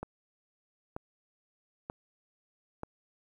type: click train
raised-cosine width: 1 ms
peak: -23 dBFS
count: 4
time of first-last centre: 0.03-2.834 s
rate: 1.07 Hz
effects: 10-bit